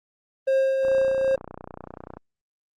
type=tone with tremolo; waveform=triangle; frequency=534 Hz; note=C5; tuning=35 cents sharp; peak=-15 dBFS; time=0.47-1.36 s; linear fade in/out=10 ms; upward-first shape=triangle; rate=2.5 Hz; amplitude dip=40%
type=click train; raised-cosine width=1 ms; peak=-23 dBFS; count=41; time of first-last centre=0.85-2.17 s; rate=30.3 Hz
effects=Opus 32 kbps